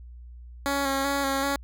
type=tone with vibrato; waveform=10% pulse; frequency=275.9 Hz; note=C#4; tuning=8 cents flat; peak=-16 dBFS; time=0.66-1.56 s; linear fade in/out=0 ms; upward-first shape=square; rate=2.6 Hz; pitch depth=23 cents each way; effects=added 60 Hz sine -41 dBFS peak until 1.63 s